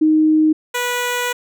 sine / 10% pulse tone pair in turn, 311.1 / 489.6 Hz, D#4 / B4, 0 / -15 cents, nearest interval minor sixth, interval 785 cents, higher second, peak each -10 dBFS, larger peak neither, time 0.01-0.53 / 0.74-1.33 s, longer second, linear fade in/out 10 ms, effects none

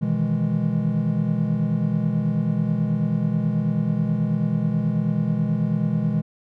triangle chord, E major seventh, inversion second, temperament equal, 123.47 / 155.56 / 164.81 / 207.7 Hz, B2 / D#3 / E3 / G#3, 0 / 0 / 0 / 0 cents, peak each -25 / -24 / -22 / -22 dBFS, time 0.01-6.22 s, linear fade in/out 20 ms, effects none

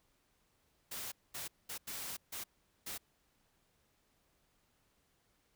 white noise bursts at uneven times, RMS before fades -43 dBFS, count 6, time 0.91-1.12 / 1.34-1.48 / 1.69-1.78 / 1.87-2.17 / 2.32-2.44 / 2.86-2.98 s, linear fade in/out 10 ms, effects pink hiss -75 dBFS RMS until 5.55 s

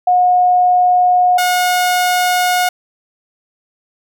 sine / sawtooth tone pair in turn, 723 / 723 Hz, F#5 / F#5, -40 / -40 cents, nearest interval unison, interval 0 cents, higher neither, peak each -8 dBFS, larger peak neither, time 0.07-1.38 / 1.38-2.69 s, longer neither, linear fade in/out 5 ms, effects none

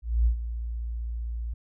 sine tone with ADSR envelope, 57.7 Hz, A#1, 17 cents flat, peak -17 dBFS, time 0.02-1.54 s, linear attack 240 ms, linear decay 97 ms, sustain -12 dB, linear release 8 ms, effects none

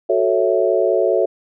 sine chord, F# minor seventh, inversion none, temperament equal, 370 / 440 / 554.4 / 659.3 Hz, F#4 / A4 / C#5 / E5, 0 / 0 / 0 / 0 cents, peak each -19 dBFS, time 0.09-1.26 s, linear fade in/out 10 ms, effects none

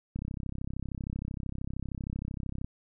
click train, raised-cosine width 5 ms, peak -23 dBFS, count 83, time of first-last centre 0.16-2.645 s, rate 33 Hz, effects none

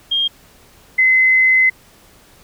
sine tone pair in turn, 3221 / 2046 Hz, G7 / C7, +46 / -39 cents, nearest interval minor sixth, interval 785 cents, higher first, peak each -14 / -9 dBFS, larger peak second, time 0.11-0.28 / 0.98-1.7 s, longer second, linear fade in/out 10 ms, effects pink hiss -48 dBFS RMS until 2.43 s

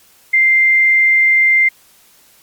sine tone, 2093 Hz, C7, in tune, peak -8 dBFS, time 0.33-1.69 s, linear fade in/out 10 ms, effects white hiss -49 dBFS RMS until 2.42 s + Opus 48 kbps

